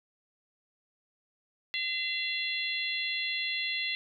harmonic tone, 683 Hz, F5, 39 cents flat, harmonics 3 / 4 / 5 / 6, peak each -34 / -35 / -36 / -37 dBFS, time 1.74-3.95 s, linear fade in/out 0 ms, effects none

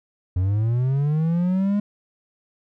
triangle linear sweep, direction up, 88.2 to 207.7 Hz, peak -16 dBFS, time 0.36-1.8 s, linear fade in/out 5 ms, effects none

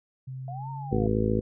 sine tone with pitch glide, 130.7 to 140.89 Hz, C3 to C#3, -1 to +28 cents, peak -34 dBFS, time 0.27-1.08 s, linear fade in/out 10 ms, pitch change +129 cents, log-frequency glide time 0.54-0.9 s
sine linear two-way sweep, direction up then down, 677 to 932.3 to 677 Hz, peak -37 dBFS, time 0.48-1.07 s, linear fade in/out 2 ms, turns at 0.7 s
harmonic tone, 54.1 Hz, A1, 29 cents flat, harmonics 1 / 2 / 3 / 4 / 5 / 6 / 7 / 8 / 9, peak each -32 / -28 / -36 / -28 / -33 / -36 / -30 / -34 / -31 dBFS, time 0.91-1.41 s, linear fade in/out 20 ms
effects none

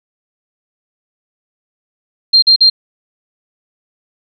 sine tone bursts, 4186 Hz, C8, in tune, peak -4 dBFS, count 3, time 2.33-2.7 s, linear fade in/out 10 ms, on 94 ms, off 44 ms, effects none

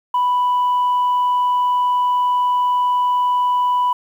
sine tone, 989 Hz, B5, 2 cents sharp, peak -12 dBFS, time 0.14-3.93 s, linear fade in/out 5 ms, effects tanh soft clip ceiling -12 dBFS + 8-bit

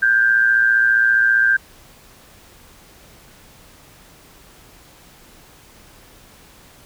sine tone with amplitude modulation, 1578 Hz, G6, 11 cents sharp, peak -9 dBFS, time 0.02-1.57 s, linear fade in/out 10 ms, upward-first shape sine, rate 115 Hz, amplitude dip 60%, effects pink hiss -47 dBFS RMS until 6.85 s

